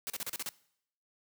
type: noise bursts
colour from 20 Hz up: white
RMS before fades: -37 dBFS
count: 7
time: 0.07-0.49 s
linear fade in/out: 0 ms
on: 30 ms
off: 35 ms
effects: noise-tail reverb RT60 0.7 s tail -21 dB re dry + high-pass 100 Hz 12 dB/octave